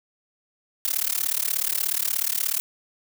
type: noise with amplitude modulation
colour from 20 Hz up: blue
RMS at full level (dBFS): -21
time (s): 0.85-2.6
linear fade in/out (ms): 0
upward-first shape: sine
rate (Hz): 36.7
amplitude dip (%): 100
effects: none